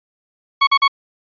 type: tone bursts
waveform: sawtooth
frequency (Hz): 1108.7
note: C#6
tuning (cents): 0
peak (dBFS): -6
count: 3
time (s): 0.61-0.88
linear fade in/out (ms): 10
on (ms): 62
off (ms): 42
effects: resampled to 11025 Hz